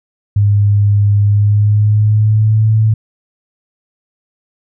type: tone with pitch glide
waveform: sine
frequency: 102.3 to 109.64 Hz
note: G#2 to A2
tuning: -26 to -6 cents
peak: -7 dBFS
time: 0.36-2.94 s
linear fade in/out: 5 ms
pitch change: +120 cents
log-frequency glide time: 1.23-2.7 s
effects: none